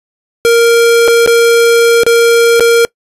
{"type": "tone with dropouts", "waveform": "square", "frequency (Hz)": 466.2, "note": "A#4", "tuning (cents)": 0, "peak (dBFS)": -5, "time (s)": [0.45, 2.85], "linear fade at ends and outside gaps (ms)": 0, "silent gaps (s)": [[1.078, 1.082], [1.262, 1.275], [2.034, 2.065], [2.597, 2.606]], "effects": ["noise-tail reverb RT60 0.1 s tail -24 dB re dry", "resampled to 32000 Hz"]}